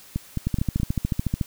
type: two click trains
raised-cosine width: 5 ms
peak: -12 / -10 dBFS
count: 4 / 14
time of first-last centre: 0.16-0.8 / 0.47-1.412 s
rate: 4.69 / 13.8 Hz
effects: white hiss -48 dBFS RMS until 1.46 s